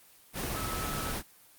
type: tone in noise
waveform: sine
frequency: 1298 Hz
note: E6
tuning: 27 cents flat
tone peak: -38 dBFS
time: 0.53-1.14 s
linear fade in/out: 50 ms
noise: pink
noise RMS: -34 dBFS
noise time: 0.33-1.23 s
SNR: -7 dB
effects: white hiss -58 dBFS RMS until 1.58 s + Opus 24 kbps